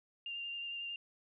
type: tone with vibrato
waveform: sine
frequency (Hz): 2792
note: F7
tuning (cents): -1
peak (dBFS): -39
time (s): 0.26-0.96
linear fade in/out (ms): 2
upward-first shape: sine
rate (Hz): 11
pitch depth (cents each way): 14
effects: none